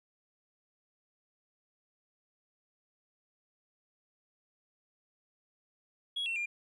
sine tone with pitch steps, 3327 / 2708 / 2401 Hz, G#7 / E7 / D7, +2 / +46 / +38 cents, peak -30 dBFS, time 6.16-6.46 s, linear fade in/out 10 ms, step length 100 ms, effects tanh soft clip ceiling -30 dBFS + 12-bit

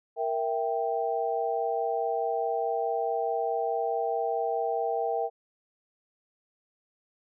sine chord, E diminished, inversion second, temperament equal, 466.2 / 659.3 / 784 Hz, Bb4 / E5 / G5, 0 / 0 / 0 cents, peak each -30 / -31 / -30 dBFS, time 0.16-5.3 s, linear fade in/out 50 ms, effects none

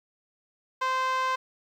5% pulse tone with band-pass filter, 519 Hz, C5, 14 cents flat, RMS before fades -27 dBFS, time 0.81-1.36 s, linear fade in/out 10 ms, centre 1000 Hz, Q 2.6, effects 10-bit

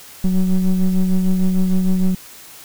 triangle ring-modulated tone, 94 Hz, F#2, 28 cents sharp, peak -7 dBFS, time 0.24-2.15 s, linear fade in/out 5 ms, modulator 90.7 Hz, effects white hiss -40 dBFS RMS until 2.64 s

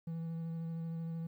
triangle tone with vibrato, 164.81 Hz, E3, in tune, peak -35 dBFS, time 0.07-1.27 s, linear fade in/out 5 ms, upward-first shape sine, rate 13 Hz, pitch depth 12 cents each way, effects 12-bit

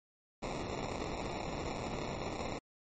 white noise with sample-and-hold, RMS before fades -39 dBFS, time 0.42-2.59 s, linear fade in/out 10 ms, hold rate 1575 Hz, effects MP3 32 kbps

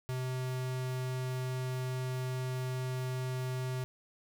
square tone, 128.4 Hz, C3, 32 cents flat, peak -34 dBFS, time 0.09-3.84 s, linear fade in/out 0 ms, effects none

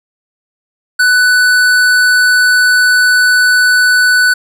sine tone with hard clipping, 1492 Hz, F#6, 14 cents sharp, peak -8 dBFS, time 0.99-4.34 s, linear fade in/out 10 ms, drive 14 dB, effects none

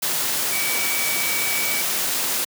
sine tone in noise, 2282 Hz, C#7, 50 cents sharp, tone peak -26 dBFS, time 0.52-1.82 s, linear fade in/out 10 ms, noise white, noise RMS -23 dBFS, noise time 0.02-2.45 s, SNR -6 dB, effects high-pass 150 Hz 12 dB/octave

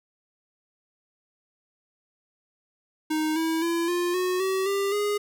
square tone with pitch steps, 311.1 / 323.9 / 337.3 / 351.2 / 365.7 / 380.8 / 396.5 / 412.9 Hz, D#4 / E4 / E4 / F4 / F#4 / F#4 / G4 / G#4, 0 / -30 / +40 / +10 / -20 / +50 / +20 / -10 cents, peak -24 dBFS, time 3.1-5.18 s, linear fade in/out 10 ms, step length 260 ms, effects none

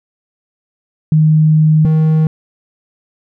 sine / triangle tone pair in turn, 155.5 / 157.31 Hz, D#3 / D#3, -1 / +19 cents, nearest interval unison, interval 20 cents, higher second, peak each -6 dBFS, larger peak neither, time 1.12-1.85 / 1.85-2.27 s, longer first, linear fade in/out 2 ms, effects none

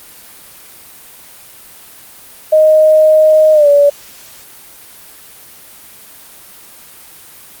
sine tone with pitch glide, 622.3 to 574 Hz, D#5 to D5, 0 to -40 cents, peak -4 dBFS, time 2.52-3.9 s, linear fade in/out 10 ms, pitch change -140 cents, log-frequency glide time 3.53-3.68 s, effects white hiss -37 dBFS RMS until 7.6 s + Opus 32 kbps

